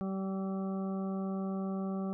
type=harmonic tone with a mistuned harmonic; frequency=192.4 Hz; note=G3; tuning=32 cents flat; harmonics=1 / 2 / 3 / 4 / 6 / 7; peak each=-33 / -42 / -45 / -47 / -49 / -55 dBFS; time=0.01-2.13 s; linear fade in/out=0 ms; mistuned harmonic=7; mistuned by=-26 cents; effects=none